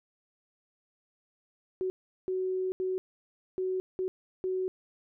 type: tone bursts at uneven times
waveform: sine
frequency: 373 Hz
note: F#4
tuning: 14 cents sharp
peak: -28 dBFS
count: 6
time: 1.81-1.9 / 2.28-2.72 / 2.8-2.98 / 3.58-3.8 / 3.99-4.08 / 4.44-4.68 s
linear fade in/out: 0 ms
effects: none